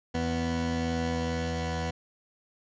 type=tone pair together; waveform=20% pulse; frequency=82.41 / 246.8 Hz; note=E2 / B3; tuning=0 / -1 cents; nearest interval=octave + perfect fifth; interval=1899 cents; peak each=-26 dBFS; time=0.14-1.91 s; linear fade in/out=10 ms; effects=resampled to 16000 Hz